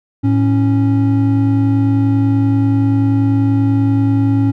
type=tone pair together; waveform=triangle; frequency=108.98 / 276.6 Hz; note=A2 / C#4; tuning=-16 / -4 cents; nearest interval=octave + major third; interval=1612 cents; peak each=-11 dBFS; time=0.23-4.52 s; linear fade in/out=20 ms; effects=none